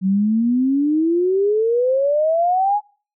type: exponential sweep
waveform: sine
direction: up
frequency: 185 to 847 Hz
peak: -14 dBFS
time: 0.01-2.81 s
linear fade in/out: 50 ms
effects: noise-tail reverb RT60 0.4 s tail -25 dB re dry